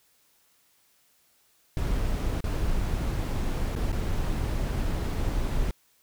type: noise with dropouts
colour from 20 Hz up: brown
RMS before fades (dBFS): -27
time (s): 1.77-5.71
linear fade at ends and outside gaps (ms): 1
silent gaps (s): 2.406-2.441 / 3.753-3.762 / 3.919-3.927
effects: white hiss -65 dBFS RMS until 6.02 s